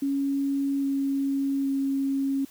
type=tone with pitch steps; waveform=sine; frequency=277.3 / 275.2 / 273.2 Hz; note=C#4 / C#4 / C#4; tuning=+1 / -12 / -25 cents; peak=-23 dBFS; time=0.02-2.45 s; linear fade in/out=5 ms; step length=810 ms; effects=white hiss -53 dBFS RMS until 2.5 s